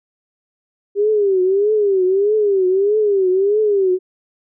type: tone with vibrato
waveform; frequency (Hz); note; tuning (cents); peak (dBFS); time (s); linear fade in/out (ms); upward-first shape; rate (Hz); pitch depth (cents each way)
sine; 397.8; G4; +25; -12; 0.95-3.99; 50; triangle; 1.6; 160
effects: none